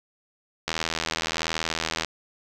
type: click train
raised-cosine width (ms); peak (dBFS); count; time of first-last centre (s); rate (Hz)
0.2; -8; 112; 0.68-2.047; 81.2
effects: none